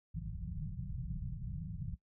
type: low-pass noise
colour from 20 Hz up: white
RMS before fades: -41 dBFS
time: 0.14-1.96 s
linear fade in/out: 20 ms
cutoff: 180 Hz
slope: 96 dB/octave
effects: noise-tail reverb RT60 0.1 s tail -20 dB re dry